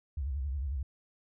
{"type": "tone with vibrato", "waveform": "sine", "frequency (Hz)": 68.7, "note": "C#2", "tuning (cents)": -15, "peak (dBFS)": -31, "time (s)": [0.17, 0.83], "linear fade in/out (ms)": 5, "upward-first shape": "sine", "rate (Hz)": 11, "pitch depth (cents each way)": 170, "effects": []}